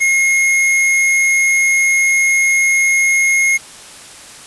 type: tone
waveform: square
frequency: 2153 Hz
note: C7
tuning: 49 cents sharp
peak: -11 dBFS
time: 0-3.58 s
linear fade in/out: 20 ms
effects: white hiss -36 dBFS RMS until 4.46 s + resampled to 24000 Hz